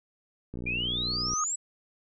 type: click train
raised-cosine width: 3 ms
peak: -25 dBFS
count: 49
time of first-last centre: 0.54-1.335 s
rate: 60.4 Hz
type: exponential sweep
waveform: sine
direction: up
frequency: 2364 to 7902 Hz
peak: -28 dBFS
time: 0.66-1.56 s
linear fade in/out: 10 ms
type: tone with exponential growth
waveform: sine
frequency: 1244 Hz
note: D#6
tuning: 1 cent flat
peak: -26 dBFS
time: 0.79-1.44 s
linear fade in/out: 2 ms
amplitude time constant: 140 ms
effects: none